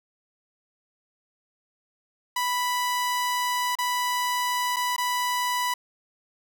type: tone with dropouts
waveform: sawtooth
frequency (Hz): 987.8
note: B5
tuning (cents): 0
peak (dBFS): -20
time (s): 2.36-5.74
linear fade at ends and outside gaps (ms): 5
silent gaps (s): 3.754-3.786 / 4.762-4.766 / 4.964-4.98
effects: 10-bit